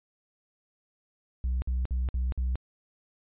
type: tone bursts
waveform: sine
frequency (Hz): 62.9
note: B1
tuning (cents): +32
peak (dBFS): -23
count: 5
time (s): 1.44-2.556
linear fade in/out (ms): 0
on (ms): 180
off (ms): 54
effects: tanh soft clip ceiling -24 dBFS + resampled to 8000 Hz